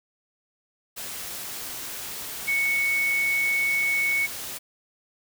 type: tone in noise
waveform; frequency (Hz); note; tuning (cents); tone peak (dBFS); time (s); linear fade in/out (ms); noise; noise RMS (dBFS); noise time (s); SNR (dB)
sine; 2217; C#7; 0; -21; 2.47-4.27; 20; white; -35; 0.96-4.59; +11
effects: none